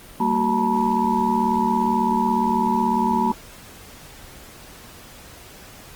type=tone cluster; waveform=sine; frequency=194.5 / 230.9 / 375 / 885 / 963 Hz; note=G3 / A#3 / F#4 / A5 / B5; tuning=-13 / -16 / +23 / +10 / -44 cents; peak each=-27 / -22 / -28 / -23 / -22 dBFS; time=0.2-3.32 s; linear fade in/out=5 ms; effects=pink hiss -43 dBFS RMS until 5.95 s + Opus 24 kbps